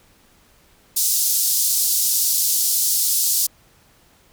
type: band-pass noise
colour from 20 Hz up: white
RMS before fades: -19 dBFS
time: 0.96-3.47 s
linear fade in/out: 10 ms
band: 4600 to 16000 Hz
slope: 24 dB/octave
effects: pink hiss -55 dBFS RMS until 4.32 s